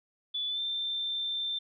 sine tone with pitch glide, 3462 to 3568 Hz, A7 to A7, -29 to +23 cents, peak -30 dBFS, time 0.34-1.59 s, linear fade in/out 10 ms, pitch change +52 cents, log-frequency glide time 0.48-0.6 s, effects none

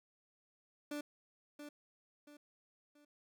30% pulse tone with echo, 293.7 Hz, D4, in tune, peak -37 dBFS, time 0.91-1.01 s, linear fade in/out 5 ms, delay 680 ms, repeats 3, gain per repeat -8 dB, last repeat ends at 3.05 s, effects none

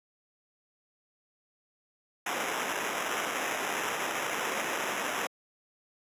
violet noise with sample-and-hold, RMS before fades -32 dBFS, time 2.26-5.27 s, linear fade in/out 5 ms, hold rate 4410 Hz, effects high-pass 300 Hz 12 dB/octave + resampled to 32000 Hz

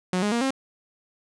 sawtooth tone with pitch steps, 182.7 / 207.5 / 235.6 / 267.5 Hz, F#3 / G#3 / A#3 / C4, -22 / -1 / +19 / +38 cents, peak -18 dBFS, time 0.13-0.506 s, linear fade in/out 2 ms, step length 94 ms, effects resampled to 22050 Hz

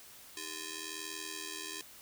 5% pulse ring-modulated tone, 713 Hz, F5, 36 cents sharp, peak -26 dBFS, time 0.37-1.81 s, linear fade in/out 0 ms, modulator 1110 Hz, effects white hiss -54 dBFS RMS until 2.01 s

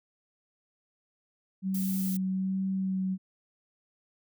sine tone with vibrato, 189.8 Hz, F#3, 44 cents sharp, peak -27 dBFS, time 1.62-3.18 s, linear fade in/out 50 ms, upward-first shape sine, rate 1.2 Hz, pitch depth 14 cents each way
violet noise, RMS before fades -38 dBFS, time 1.74-2.17 s, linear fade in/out 5 ms
effects none

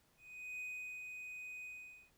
triangle tone with ADSR envelope, 2497 Hz, D#7, 6 cents sharp, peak -40 dBFS, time 0.17-2.11 s, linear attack 430 ms, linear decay 410 ms, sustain -4 dB, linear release 460 ms, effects pink hiss -73 dBFS RMS until 2.17 s

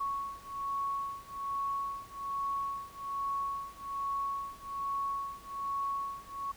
sine beating tone pair, 1108.7 / 1109.9 Hz, C#6 / C#6, 0 / +2 cents, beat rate 1.2 Hz, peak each -37 / -36 dBFS, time 0-6.52 s, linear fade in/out 10 ms, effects added 50 Hz sine -62 dBFS peak until 6.56 s + pink hiss -56 dBFS RMS until 6.56 s

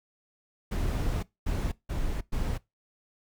brown noise bursts at uneven times, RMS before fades -29 dBFS, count 4, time 0.71-1.23 / 1.46-1.72 / 1.89-2.21 / 2.32-2.58 s, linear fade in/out 10 ms, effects noise-tail reverb RT60 0.2 s tail -21 dB re dry

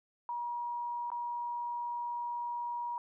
sine tone with dropouts, 956 Hz, A#5, 43 cents sharp, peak -34 dBFS, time 0.29-2.98 s, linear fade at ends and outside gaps 1 ms, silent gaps 1.103-1.117 s, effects none

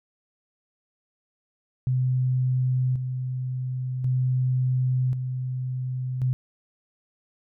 sine tone with tremolo, 127.9 Hz, C3, 39 cents flat, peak -20 dBFS, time 1.87-6.33 s, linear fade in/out 0 ms, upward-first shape square, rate 0.46 Hz, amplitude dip 50%, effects none

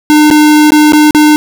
square tone with dropouts, 302.1 Hz, D4, 49 cents sharp, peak -3 dBFS, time 0.1-1.36 s, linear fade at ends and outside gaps 0 ms, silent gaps 0.302-0.311 / 0.705-0.72 / 0.922-0.933 / 1.108-1.148 s, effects none

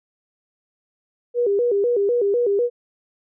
sine tone with vibrato, 440 Hz, A4, in tune, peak -16 dBFS, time 1.34-2.7 s, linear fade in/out 50 ms, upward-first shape square, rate 4 Hz, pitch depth 160 cents each way, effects none

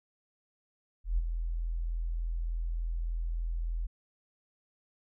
sine tone with ADSR envelope, 41.7 Hz, E1, 21 cents sharp, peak -23 dBFS, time 1.04-3.87 s, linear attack 140 ms, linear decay 26 ms, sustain -7 dB, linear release 13 ms, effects none

